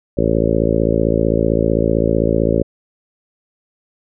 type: harmonic tone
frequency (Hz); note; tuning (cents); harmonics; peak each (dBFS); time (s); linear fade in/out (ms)
55.6; A1; +19; 1 / 2 / 3 / 4 / 5 / 6 / 7 / 8 / 9 / 10; -22 / -22 / -22 / -22 / -22 / -22 / -22 / -22 / -22 / -22; 0.17-2.63; 10
effects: none